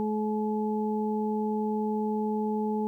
harmonic tone, 213.7 Hz, G#3, 50 cents sharp, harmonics 1 / 2 / 4, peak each -28 / -31 / -34 dBFS, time 0-2.87 s, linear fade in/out 0 ms, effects 11-bit

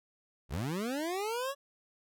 25% pulse linear sweep, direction up, 52.8 to 569 Hz, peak -29 dBFS, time 0.49-1.55 s, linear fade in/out 50 ms, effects none

